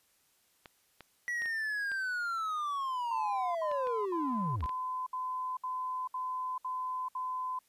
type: clicks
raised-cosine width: 0.3 ms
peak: -31 dBFS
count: 10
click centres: 0.658 / 1.007 / 1.42 / 1.458 / 1.917 / 3.715 / 3.871 / 4.607 / 4.641 / 4.693 s
type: linear sweep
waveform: triangle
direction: down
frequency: 1951 to 56.5 Hz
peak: -30 dBFS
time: 1.28-4.66 s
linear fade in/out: 0 ms
type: tone bursts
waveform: sine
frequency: 1018 Hz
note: C6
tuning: 48 cents flat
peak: -33 dBFS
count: 9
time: 3.11-7.59 s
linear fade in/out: 5 ms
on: 440 ms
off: 65 ms
effects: white hiss -70 dBFS RMS until 7.68 s + resampled to 32000 Hz